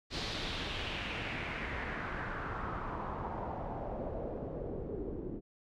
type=noise with low-pass filter sweep; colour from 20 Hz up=pink; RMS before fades=-39 dBFS; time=0.1-5.41 s; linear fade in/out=50 ms; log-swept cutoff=4500 to 330 Hz; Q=2.7; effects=none